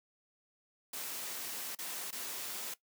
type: noise with dropouts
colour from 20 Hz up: white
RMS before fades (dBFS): -41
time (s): 0.93-2.74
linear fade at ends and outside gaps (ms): 5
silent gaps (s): 1.751-1.787 / 2.108-2.126
effects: noise-tail reverb RT60 0.1 s tail -17 dB re dry + high-pass 200 Hz 12 dB/octave